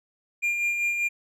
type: tone with tremolo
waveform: triangle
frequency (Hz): 2400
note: D7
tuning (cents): +37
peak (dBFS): -20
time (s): 0.42-1.09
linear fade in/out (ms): 20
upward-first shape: sine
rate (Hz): 5.1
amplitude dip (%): 40
effects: none